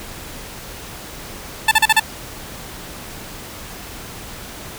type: tone bursts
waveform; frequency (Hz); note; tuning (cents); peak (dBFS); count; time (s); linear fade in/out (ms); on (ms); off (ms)
15% pulse; 880; A5; 0; -3; 5; 1.68-1.998; 5; 34; 37
effects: pink hiss -34 dBFS RMS until 4.78 s